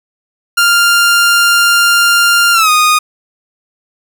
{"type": "tone with pitch glide", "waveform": "sawtooth", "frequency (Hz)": [1396.9, 1237.3], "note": ["F6", "D#6"], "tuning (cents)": [0, -10], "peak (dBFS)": -3, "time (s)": [0.57, 2.99], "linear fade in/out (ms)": 10, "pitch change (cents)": -210, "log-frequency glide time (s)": [2.53, 2.7], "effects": []}